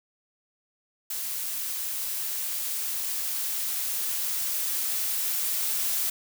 blue noise with level ramp, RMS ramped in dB -32 to -27 dBFS, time 1.1-6.1 s, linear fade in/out 5 ms, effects none

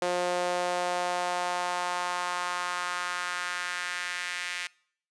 sawtooth tone with high-pass filter sweep, 178 Hz, F3, 33 cents sharp, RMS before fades -31 dBFS, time 0.02-4.67 s, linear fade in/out 2 ms, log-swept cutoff 490 to 2100 Hz, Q 2.1, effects noise-tail reverb RT60 0.6 s tail -24 dB re dry + resampled to 22050 Hz

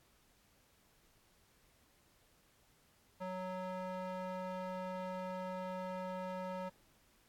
square tone with band-pass filter, 185 Hz, F#3, in tune, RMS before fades -42 dBFS, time 3.2-6.7 s, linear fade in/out 20 ms, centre 770 Hz, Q 1.3, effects pink hiss -70 dBFS RMS until 7.28 s + AAC 64 kbps

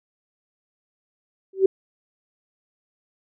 sine tone with exponential growth, 383.6 Hz, G4, 37 cents flat, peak -8 dBFS, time 1.53-1.66 s, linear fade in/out 5 ms, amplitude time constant 28 ms, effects none

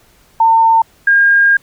sine tone pair in turn, 904 / 1616.3 Hz, A5 / G#6, +47 / -47 cents, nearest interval minor seventh, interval 1006 cents, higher second, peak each -6 dBFS, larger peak neither, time 0.4-0.82 / 1.07-1.57 s, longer second, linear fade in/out 5 ms, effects pink hiss -50 dBFS RMS until 1.62 s

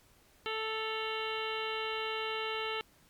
harmonic tone with a mistuned harmonic, 440 Hz, A4, in tune, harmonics 1 / 2 / 3 / 4 / 5 / 6 / 7 / 8 / 9, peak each -38 / -42 / -40 / -45 / -42 / -42 / -42 / -49 / -47 dBFS, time 0.46-2.81 s, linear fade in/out 0 ms, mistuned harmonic 6, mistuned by +83 cents, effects pink hiss -64 dBFS RMS until 3.09 s + MP3 96 kbps

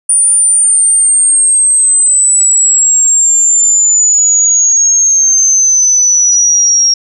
sine exponential sweep, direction down, 9397 to 5588 Hz, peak -5 dBFS, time 0.09-6.94 s, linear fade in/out 5 ms, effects none

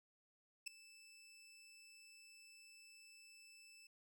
20% pulse tone with ADSR envelope, 2637 Hz, E7, in tune, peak -35 dBFS, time 0.66-3.87 s, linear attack 15 ms, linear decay 3 ms, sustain -21 dB, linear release 4 ms, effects none

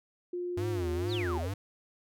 sine tone, 354.7 Hz, F4, 27 cents sharp, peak -32 dBFS, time 0.33-1.38 s, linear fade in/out 5 ms
square tone with vibrato, 92.4 Hz, F#2, 2 cents flat, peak -33 dBFS, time 0.57-1.54 s, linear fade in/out 5 ms, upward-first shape sine, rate 2.2 Hz, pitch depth 240 cents each way
sine exponential sweep, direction down, 5100 to 380.2 Hz, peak -36 dBFS, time 1.08-1.5 s, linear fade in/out 50 ms
effects none

